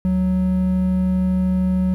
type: tone pair together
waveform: triangle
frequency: 72.7 / 185.21 Hz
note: D2 / F#3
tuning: -17 / +2 cents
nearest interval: octave + major third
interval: 1619 cents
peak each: -24 / -14 dBFS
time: 0.05-1.94 s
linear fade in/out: 0 ms
effects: 9-bit